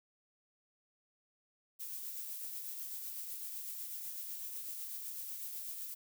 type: noise with tremolo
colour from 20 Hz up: violet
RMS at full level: -42 dBFS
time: 1.79-5.95 s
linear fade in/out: 20 ms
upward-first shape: triangle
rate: 8 Hz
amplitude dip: 35%
effects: none